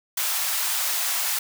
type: high-pass noise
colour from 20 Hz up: white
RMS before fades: -25 dBFS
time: 0.17-1.39 s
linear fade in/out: 5 ms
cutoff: 690 Hz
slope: 24 dB/octave
effects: none